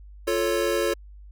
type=chord; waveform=square; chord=F augmented; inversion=none; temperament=equal; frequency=349.2 / 440 / 554.4 Hz; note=F4 / A4 / C#5; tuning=0 / 0 / 0 cents; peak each=-27 dBFS; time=0.27-0.94 s; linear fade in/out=10 ms; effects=added 50 Hz sine -42 dBFS peak until 1.31 s